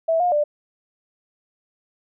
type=tone with pitch steps; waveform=sine; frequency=654 / 713 / 592 Hz; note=E5 / F5 / D5; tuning=-14 / +36 / +14 cents; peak=-16 dBFS; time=0.08-0.44 s; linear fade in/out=10 ms; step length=120 ms; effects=none